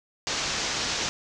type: low-pass noise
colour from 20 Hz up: white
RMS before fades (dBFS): -29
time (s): 0.27-1.09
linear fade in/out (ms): 0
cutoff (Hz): 6700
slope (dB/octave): 48
effects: none